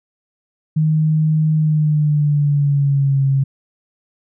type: tone with pitch glide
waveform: sine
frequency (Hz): 155.8 to 136.42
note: D#3 to C#3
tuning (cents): +3 to -27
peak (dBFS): -12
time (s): 0.76-3.44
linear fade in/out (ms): 10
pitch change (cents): -230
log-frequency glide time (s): 1.56-3.24
effects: none